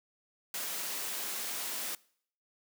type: high-pass noise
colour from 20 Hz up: white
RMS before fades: -37 dBFS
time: 0.54-1.95 s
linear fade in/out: 2 ms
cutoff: 240 Hz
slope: 12 dB/octave
effects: noise-tail reverb RT60 0.6 s tail -23 dB re dry